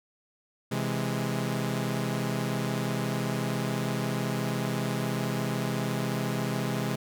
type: chord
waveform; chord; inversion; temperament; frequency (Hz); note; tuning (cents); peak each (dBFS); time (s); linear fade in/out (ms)
sawtooth; C augmented; none; equal; 130.81 / 164.81 / 207.7; C3 / E3 / G#3; 0 / 0 / 0; -27 / -30 / -28; 0.71-6.96; 10
effects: none